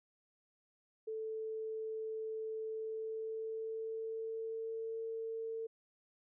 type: tone with pitch glide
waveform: sine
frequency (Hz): 440 to 450.3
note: A4 to A4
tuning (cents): 0 to +40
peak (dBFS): -38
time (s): 1.07-5.67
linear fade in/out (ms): 10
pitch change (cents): +40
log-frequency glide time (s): 2.67-4.91
effects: none